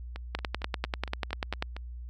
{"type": "two click trains", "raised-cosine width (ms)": 0.3, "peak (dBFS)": [-23, -13], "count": [8, 14], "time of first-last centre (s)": [[0.16, 1.766], [0.35, 1.625]], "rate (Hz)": [4.36, 10.2], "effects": ["added 60 Hz sine -38 dBFS peak until 2.09 s"]}